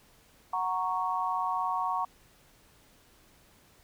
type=chord; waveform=sine; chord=F# major; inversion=none; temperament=equal; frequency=740 / 932.3 / 1108.7 Hz; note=F#5 / A#5 / C#6; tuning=0 / 0 / 0 cents; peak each=-33 / -32 / -31 dBFS; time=0.53-2.05 s; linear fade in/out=5 ms; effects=pink hiss -61 dBFS RMS until 3.83 s